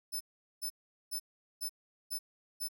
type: tone bursts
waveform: 10% pulse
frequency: 5274 Hz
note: E8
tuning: in tune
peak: -29 dBFS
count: 6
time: 0.12-2.686 s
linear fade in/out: 20 ms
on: 86 ms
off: 410 ms
effects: none